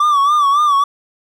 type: tone with vibrato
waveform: triangle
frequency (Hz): 1159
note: D6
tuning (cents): -23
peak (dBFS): -8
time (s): 0-0.84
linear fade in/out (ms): 5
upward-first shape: sine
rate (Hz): 3.6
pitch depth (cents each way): 81
effects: none

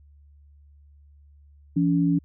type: tone pair together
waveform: sine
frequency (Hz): 168.6 / 283.9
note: E3 / C#4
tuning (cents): +39 / +41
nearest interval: major sixth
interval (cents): 902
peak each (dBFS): -21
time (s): 1.76-2.19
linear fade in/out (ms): 10
effects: added 72 Hz sine -50 dBFS peak until 2.24 s

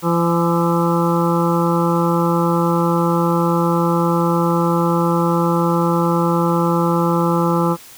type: harmonic tone with a mistuned harmonic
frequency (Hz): 170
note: F3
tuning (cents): -46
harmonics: 1 / 2 / 3 / 5 / 6 / 7 / 8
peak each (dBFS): -17 / -20 / -22 / -24 / -25 / -25 / -26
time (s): 0.02-7.77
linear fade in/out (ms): 50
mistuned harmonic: 8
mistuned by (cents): -52
effects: white hiss -41 dBFS RMS until 7.97 s

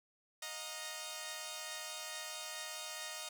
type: chord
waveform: 5% pulse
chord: Eb suspended second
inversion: none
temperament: equal with one note detuned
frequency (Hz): 622.3 / 716.8 / 932.3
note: Eb5 / F5 / Bb5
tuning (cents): 0 / +45 / 0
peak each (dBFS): -34 / -37 / -36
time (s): 0.42-3.29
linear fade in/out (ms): 5
effects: none

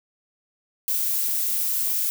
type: noise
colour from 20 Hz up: violet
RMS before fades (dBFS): -24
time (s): 0.88-2.1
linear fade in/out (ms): 0
effects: none

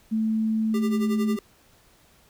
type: tone with pitch glide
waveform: sine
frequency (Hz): 220 to 216.5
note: A3 to A3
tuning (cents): 0 to -28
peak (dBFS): -21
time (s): 0.11-1.37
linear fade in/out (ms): 20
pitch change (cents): -28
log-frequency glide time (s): 0.81-0.96
type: tone with tremolo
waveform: square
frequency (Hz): 396.9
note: G4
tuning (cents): +22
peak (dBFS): -28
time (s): 0.74-1.39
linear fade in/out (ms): 2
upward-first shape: sine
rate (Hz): 11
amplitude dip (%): 80
effects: pink hiss -58 dBFS RMS until 2.29 s

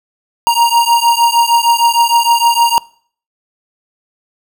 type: beating tone pair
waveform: square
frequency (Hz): 934 / 940.5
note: A#5 / A#5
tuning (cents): +3 / +15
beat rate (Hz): 6.5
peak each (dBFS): -12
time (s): 0.47-2.78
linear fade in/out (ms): 0
effects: noise-tail reverb RT60 0.5 s tail -23 dB re dry

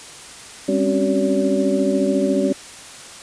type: tone cluster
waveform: sine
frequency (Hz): 199.8 / 265.7 / 279.8 / 379.2 / 570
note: G3 / C4 / C#4 / F#4 / C#5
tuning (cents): +33 / +27 / +16 / +43 / +48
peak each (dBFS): -22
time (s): 0.68-2.53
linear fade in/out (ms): 10
effects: white hiss -38 dBFS RMS until 3.22 s + resampled to 22050 Hz

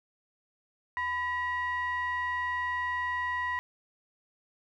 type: ring-modulated tone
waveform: triangle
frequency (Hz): 460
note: A#4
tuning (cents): -23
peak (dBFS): -24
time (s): 0.97-3.59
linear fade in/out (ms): 0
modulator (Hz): 1460
effects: none

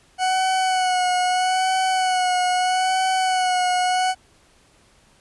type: tone with vibrato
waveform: 40% pulse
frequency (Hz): 740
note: F#5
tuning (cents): 0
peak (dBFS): -17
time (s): 0.18-4.15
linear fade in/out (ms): 50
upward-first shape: sine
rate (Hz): 0.78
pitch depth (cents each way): 32
effects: pink hiss -56 dBFS RMS until 5.2 s + resampled to 24000 Hz

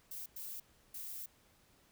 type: noise bursts at uneven times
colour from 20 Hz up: violet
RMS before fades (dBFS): -45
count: 3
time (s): 0.11-0.26 / 0.36-0.6 / 0.94-1.26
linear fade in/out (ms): 5
effects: pink hiss -68 dBFS RMS until 1.91 s

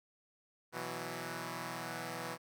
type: chord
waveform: 5% pulse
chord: B suspended fourth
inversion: none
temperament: equal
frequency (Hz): 123.47 / 164.81 / 185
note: B2 / E3 / F#3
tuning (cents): 0 / 0 / 0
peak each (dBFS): -33 / -31 / -35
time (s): 0.72-2.38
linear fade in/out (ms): 50
effects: none

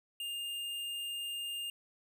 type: tone with tanh clipping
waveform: sine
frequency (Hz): 2813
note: F7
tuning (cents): +12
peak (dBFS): -38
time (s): 0.2-1.7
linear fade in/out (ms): 2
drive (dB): 18
effects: none

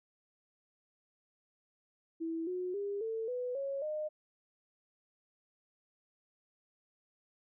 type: tone with pitch steps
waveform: sine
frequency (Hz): 327.6 / 363.5 / 403.3 / 447.5 / 496.5 / 551 / 611.3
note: E4 / F#4 / G4 / A4 / B4 / C#5 / D#5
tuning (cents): -11 / -31 / +49 / +29 / +9 / -11 / -31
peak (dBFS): -34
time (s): 2.2-4.09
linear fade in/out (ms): 20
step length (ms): 270
effects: none

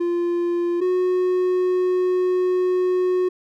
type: tone pair in turn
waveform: triangle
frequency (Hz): 346.8 / 365.3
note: F4 / F#4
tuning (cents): -12 / -22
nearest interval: minor second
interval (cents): 90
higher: second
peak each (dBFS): -17 / -15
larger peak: second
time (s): 0-0.81 / 0.81-3.29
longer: second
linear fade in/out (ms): 10
effects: none

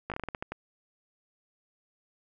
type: slowing click train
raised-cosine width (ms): 0.5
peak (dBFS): -19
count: 10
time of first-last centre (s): 0.1-0.52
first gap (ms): 17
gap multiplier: 1.24
effects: none

